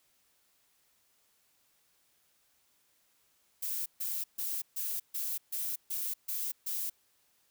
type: noise bursts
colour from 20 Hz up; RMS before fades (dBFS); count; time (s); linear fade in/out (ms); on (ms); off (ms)
violet; -35; 9; 3.62-6.9; 10; 240; 140
effects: white hiss -71 dBFS RMS until 7.5 s